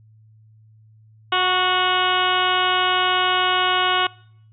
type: harmonic tone with a mistuned harmonic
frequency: 366.3 Hz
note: F#4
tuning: 17 cents flat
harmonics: 1 / 2 / 3 / 4 / 5 / 6 / 7 / 8 / 9 / 10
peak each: -28 / -24 / -21 / -24 / -33 / -29 / -33 / -23 / -30 / -32 dBFS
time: 1.32-4.07 s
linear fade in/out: 5 ms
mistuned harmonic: 3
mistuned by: +20 cents
effects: noise-tail reverb RT60 0.7 s tail -25 dB re dry + added 109 Hz sine -48 dBFS peak until 4.52 s